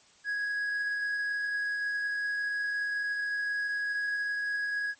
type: tone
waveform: triangle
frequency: 1661.2 Hz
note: G#6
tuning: in tune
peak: -27 dBFS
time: 0.24-4.95 s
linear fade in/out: 50 ms
effects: white hiss -60 dBFS RMS until 4.99 s + MP3 32 kbps